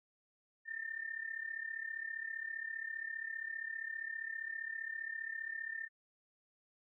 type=tone with amplitude modulation; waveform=sine; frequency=1802 Hz; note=A6; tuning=41 cents sharp; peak=-36 dBFS; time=0.65-5.89 s; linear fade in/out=50 ms; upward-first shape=sine; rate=35.1 Hz; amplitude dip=80%; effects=none